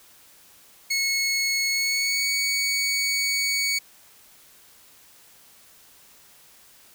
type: tone with pitch glide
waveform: 20% pulse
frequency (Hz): 2190 to 2240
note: C#7 to C#7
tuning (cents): -22 to +18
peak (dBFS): -17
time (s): 0.9-3.79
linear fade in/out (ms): 10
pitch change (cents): +40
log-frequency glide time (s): 1.7-2.28
effects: white hiss -53 dBFS RMS until 6.94 s